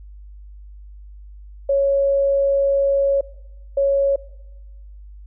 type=tone bursts at uneven times; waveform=sine; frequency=554.4 Hz; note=C#5; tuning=in tune; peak=-14 dBFS; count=2; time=1.69-3.21 / 3.77-4.16 s; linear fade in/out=5 ms; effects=noise-tail reverb RT60 1.0 s tail -20 dB re dry + added 50 Hz sine -37 dBFS peak until 5.26 s